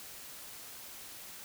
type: silence
effects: white hiss -48 dBFS RMS until 1.44 s